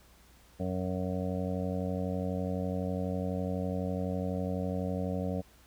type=harmonic tone; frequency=92 Hz; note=F#2; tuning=9 cents flat; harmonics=1 / 2 / 3 / 5 / 6 / 7 / 8; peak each=-36 / -34 / -39 / -40 / -39 / -43 / -46 dBFS; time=0.59-5.42 s; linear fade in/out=20 ms; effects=added 60 Hz sine -61 dBFS peak until 5.66 s + pink hiss -61 dBFS RMS until 5.66 s